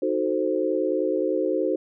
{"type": "chord", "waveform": "sine", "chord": "D# diminished seventh", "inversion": "none", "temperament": "equal", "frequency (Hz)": [311.1, 370, 440, 523.3], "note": ["D#4", "F#4", "A4", "C5"], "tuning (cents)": [0, 0, 0, 0], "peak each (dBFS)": [-27, -26, -28, -26], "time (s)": [0.02, 1.76], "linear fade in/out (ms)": 5, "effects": []}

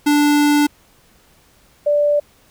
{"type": "tone pair in turn", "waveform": ["square", "sine"], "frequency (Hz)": [293.2, 586.4], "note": ["D4", "D5"], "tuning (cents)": [-3, -3], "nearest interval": "octave", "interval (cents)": 1200, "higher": "second", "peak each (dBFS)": -12, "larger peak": "neither", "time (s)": [[0.06, 0.67], [1.86, 2.2]], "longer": "first", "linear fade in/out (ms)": 10, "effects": ["pink hiss -53 dBFS RMS until 2.5 s"]}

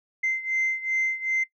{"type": "beating tone pair", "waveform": "sine", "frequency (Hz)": [2076, 2078.6], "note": ["C7", "C7"], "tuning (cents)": [-14, -12], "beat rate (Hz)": 2.6, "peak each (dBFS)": [-25, -28], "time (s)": [0.23, 1.44], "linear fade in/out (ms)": 10, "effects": ["noise-tail reverb RT60 0.1 s tail -19 dB re dry", "tanh soft clip ceiling -18 dBFS"]}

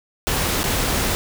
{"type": "noise with dropouts", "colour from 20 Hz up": "pink", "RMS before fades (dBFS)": -21, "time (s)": [0.27, 1.15], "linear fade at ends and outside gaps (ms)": 0, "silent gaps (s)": [0.632, 0.64], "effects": []}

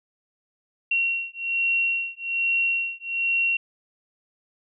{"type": "beating tone pair", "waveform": "sine", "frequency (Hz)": [2737, 2738.2], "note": ["F7", "F7"], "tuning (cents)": [-36, -35], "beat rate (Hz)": 1.2, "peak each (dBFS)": -25, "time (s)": [0.91, 3.57], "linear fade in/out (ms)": 5, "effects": []}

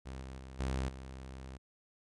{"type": "tone with level steps", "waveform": "sawtooth", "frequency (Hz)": 65.6, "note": "C2", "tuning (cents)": 5, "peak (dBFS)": [-38, -40, -43, -29, -41], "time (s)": [0.05, 1.58], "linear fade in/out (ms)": 20, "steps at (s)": [0.21, 0.38, 0.59, 0.88], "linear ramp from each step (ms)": 10, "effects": ["resampled to 22050 Hz"]}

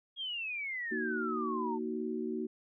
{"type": "exponential sweep", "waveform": "sine", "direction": "down", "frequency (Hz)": [3307, 880], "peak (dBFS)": -35, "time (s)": [0.16, 1.79], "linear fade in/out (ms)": 50}
{"type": "chord", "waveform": "sine", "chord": "D# minor", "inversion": "second", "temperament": "just", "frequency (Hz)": [233.3, 311.1, 373.4], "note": ["A#3", "D#4", "F#4"], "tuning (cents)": [2, 0, 16], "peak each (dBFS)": [-37, -39, -37], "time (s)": [0.91, 2.47], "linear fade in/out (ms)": 10}
{"effects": []}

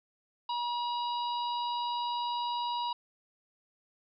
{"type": "harmonic tone", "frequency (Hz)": 960, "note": "B5", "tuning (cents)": -49, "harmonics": [1, 3, 4, 5], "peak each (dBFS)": [-31, -43, -41, -47], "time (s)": [0.49, 2.93], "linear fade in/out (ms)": 5, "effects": []}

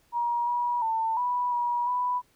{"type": "tone with pitch steps", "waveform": "sine", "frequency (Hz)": [951, 965, 896, 982, 963, 989], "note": ["A#5", "B5", "A5", "B5", "B5", "B5"], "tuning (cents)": [34, -40, 31, -10, -44, 2], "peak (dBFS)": -24, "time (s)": [0.12, 2.22], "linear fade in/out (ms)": 50, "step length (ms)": 350, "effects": ["pink hiss -65 dBFS RMS until 2.35 s"]}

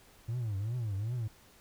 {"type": "tone with vibrato", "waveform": "triangle", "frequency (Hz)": 110, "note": "A2", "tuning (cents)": 0, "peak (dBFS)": -29, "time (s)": [0.28, 1.28], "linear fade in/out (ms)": 10, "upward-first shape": "triangle", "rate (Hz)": 2.6, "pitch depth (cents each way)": 260, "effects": ["tanh soft clip ceiling -26 dBFS", "pink hiss -60 dBFS RMS until 1.6 s"]}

